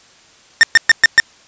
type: tone bursts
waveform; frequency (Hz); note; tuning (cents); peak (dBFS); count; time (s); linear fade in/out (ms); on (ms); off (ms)
45% pulse; 1815; A#6; -47; -3; 5; 0.61-1.2; 0; 22; 120
effects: white hiss -47 dBFS RMS until 1.47 s + resampled to 16000 Hz